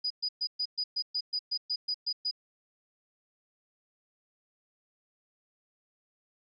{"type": "tone bursts", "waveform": "sine", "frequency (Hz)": 4936, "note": "D#8", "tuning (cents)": -15, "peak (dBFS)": -28, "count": 13, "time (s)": [0.04, 2.312], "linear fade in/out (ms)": 10, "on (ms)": 64, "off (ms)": 120, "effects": []}